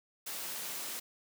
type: high-pass noise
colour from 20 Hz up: white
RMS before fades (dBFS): -40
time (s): 0.26-1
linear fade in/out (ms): 10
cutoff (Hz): 180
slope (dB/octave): 12
effects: none